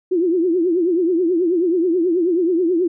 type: tone with vibrato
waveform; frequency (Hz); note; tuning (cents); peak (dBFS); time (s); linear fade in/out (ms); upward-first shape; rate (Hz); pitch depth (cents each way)
sine; 348; F4; -6; -14; 0.11-2.88; 10; triangle; 9.3; 160
effects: none